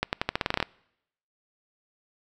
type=accelerating click train; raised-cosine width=0.3 ms; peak=-8 dBFS; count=12; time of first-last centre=0.03-0.627 s; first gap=99 ms; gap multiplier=0.87; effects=noise-tail reverb RT60 0.8 s tail -25 dB re dry